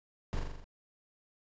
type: noise with echo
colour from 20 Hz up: brown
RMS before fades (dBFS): -33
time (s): 0.33-0.39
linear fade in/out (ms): 0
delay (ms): 42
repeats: 6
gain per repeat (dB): -3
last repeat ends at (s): 0.642
effects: resampled to 16000 Hz